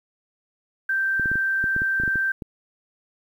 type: tone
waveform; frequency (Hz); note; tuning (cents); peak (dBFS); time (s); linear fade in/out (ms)
sine; 1566; G6; -2; -20; 0.89-2.32; 5
type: clicks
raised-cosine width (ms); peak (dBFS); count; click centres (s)
3; -19; 12; 1.197 / 1.258 / 1.316 / 1.356 / 1.641 / 1.764 / 1.819 / 2 / 2.036 / 2.078 / 2.157 / 2.422
effects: 9-bit